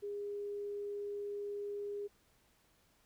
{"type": "tone", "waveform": "sine", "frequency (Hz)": 408.2, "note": "G#4", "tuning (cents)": -30, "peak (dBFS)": -38, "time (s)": [0.02, 2.08], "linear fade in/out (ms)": 20, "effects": ["pink hiss -71 dBFS RMS until 3.05 s"]}